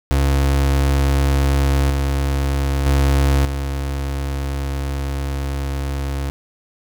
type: tone with level steps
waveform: 35% pulse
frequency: 69 Hz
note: C#2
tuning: 7 cents flat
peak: -12 / -15 / -11 / -19 dBFS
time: 0.11-6.3 s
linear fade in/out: 0 ms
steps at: 1.9 / 2.86 / 3.45 s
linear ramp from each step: 5 ms
effects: none